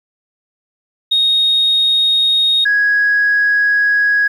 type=tone pair in turn; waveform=sine; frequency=3729 / 1661.1 Hz; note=A#7 / G#6; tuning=0 / 0 cents; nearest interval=octave + major second; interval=1400 cents; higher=first; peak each=-9 dBFS; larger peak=neither; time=1.11-2.65 / 2.65-4.28 s; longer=second; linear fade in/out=10 ms; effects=tanh soft clip ceiling -6 dBFS + 8-bit